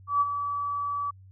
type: tone with ADSR envelope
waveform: sine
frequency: 1148 Hz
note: D6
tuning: 40 cents flat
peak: -18 dBFS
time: 0.07-1.11 s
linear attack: 140 ms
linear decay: 32 ms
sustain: -9 dB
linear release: 10 ms
effects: added 95 Hz sine -48 dBFS peak until 1.31 s